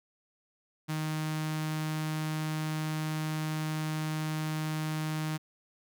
sawtooth tone with notch filter, 155.56 Hz, D#3, in tune, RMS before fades -33 dBFS, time 0.88-5.38 s, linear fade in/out 20 ms, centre 510 Hz, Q 1.5, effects none

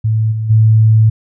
sine tone with level steps, 110 Hz, A2, in tune, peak -10 / -15 / -5 dBFS, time 0.04-1.1 s, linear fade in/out 10 ms, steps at 0.31 / 0.49 s, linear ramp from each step 20 ms, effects none

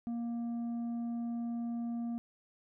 sine tone with tanh clipping, 234.8 Hz, A#3, 13 cents sharp, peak -35 dBFS, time 0.07-2.18 s, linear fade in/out 0 ms, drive 5 dB, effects none

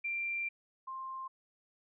sine tone pair in turn, 2367 / 1054.4 Hz, D7 / C6, +13 / +13 cents, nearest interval octave + major second, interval 1400 cents, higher first, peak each -33 / -39 dBFS, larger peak first, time 0.04-0.49 / 0.87-1.28 s, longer first, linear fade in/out 10 ms, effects none

